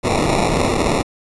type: noise with sample-and-hold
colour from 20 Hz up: violet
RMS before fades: -17 dBFS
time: 0.03-1.03 s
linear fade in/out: 20 ms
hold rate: 1575 Hz
effects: resampled to 24000 Hz